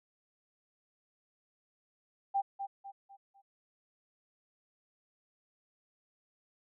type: tone with echo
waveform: sine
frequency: 789 Hz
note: G5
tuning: 11 cents sharp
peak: -27 dBFS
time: 2.34-2.42 s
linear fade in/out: 20 ms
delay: 250 ms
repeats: 4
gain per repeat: -8 dB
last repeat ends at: 3.42 s
effects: none